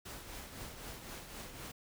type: noise with tremolo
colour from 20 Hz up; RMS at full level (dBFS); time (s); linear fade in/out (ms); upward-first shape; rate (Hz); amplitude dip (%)
pink; -45; 0.05-1.72; 10; triangle; 3.9; 55
effects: none